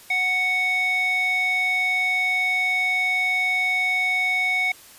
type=tone with band-pass filter; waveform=square; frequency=740 Hz; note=F#5; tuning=in tune; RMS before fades=-22 dBFS; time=0.1-4.72 s; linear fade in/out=5 ms; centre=2300 Hz; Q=3.6; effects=white hiss -47 dBFS RMS until 4.98 s + resampled to 32000 Hz